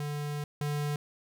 square tone pair in turn, 146.83 / 146.83 Hz, D3 / D3, 0 / 0 cents, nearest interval unison, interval 0 cents, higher neither, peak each -33 / -30 dBFS, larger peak second, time 0-0.44 / 0.61-0.96 s, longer first, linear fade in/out 2 ms, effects none

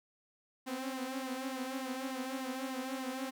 sawtooth tone with flanger, 261.6 Hz, C4, in tune, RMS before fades -39 dBFS, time 0.66-3.31 s, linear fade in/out 20 ms, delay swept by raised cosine 1 to 6.5 ms, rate 3.4 Hz, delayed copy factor +0.65, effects none

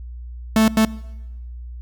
45% pulse tone bursts at uneven times, 220 Hz, A3, in tune, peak -12 dBFS, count 2, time 0.56-0.68 / 0.77-0.85 s, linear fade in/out 2 ms, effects noise-tail reverb RT60 1.0 s tail -21 dB re dry + added 60 Hz sine -31 dBFS peak until 1.81 s

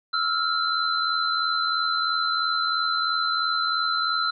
sine tone cluster, 1312 / 1395 / 4055 Hz, E6 / F6 / B7, -9 / -2 / +45 cents, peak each -26 dBFS, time 0.13-4.31 s, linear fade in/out 10 ms, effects none

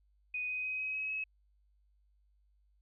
sine tone with pitch steps, 2489 / 2505 / 2521 / 2537 / 2553 / 2569 Hz, D#7 / D#7 / D#7 / D#7 / D#7 / E7, 0 / +11 / +22 / +33 / +44 / -45 cents, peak -34 dBFS, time 0.34-1.24 s, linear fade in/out 5 ms, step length 150 ms, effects added 50 Hz sine -67 dBFS peak until 2.81 s

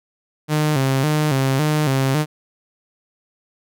sawtooth tone with vibrato, 142.9 Hz, D3, 47 cents flat, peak -12 dBFS, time 0.48-2.26 s, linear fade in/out 50 ms, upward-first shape square, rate 1.8 Hz, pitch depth 110 cents each way, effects none

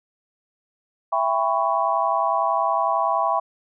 sine chord, C# half-diminished seventh, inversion first, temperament just, 665.2 / 798.3 / 997.9 / 1108.7 Hz, E5 / G5 / B5 / C#6, +16 / +31 / +18 / 0 cents, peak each -24 dBFS, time 1.12-3.4 s, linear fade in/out 10 ms, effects none

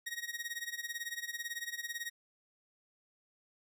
sawtooth tone with tremolo, 1883 Hz, A#6, 17 cents sharp, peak -32 dBFS, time 0.06-2.1 s, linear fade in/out 10 ms, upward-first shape sine, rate 18 Hz, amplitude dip 85%, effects none

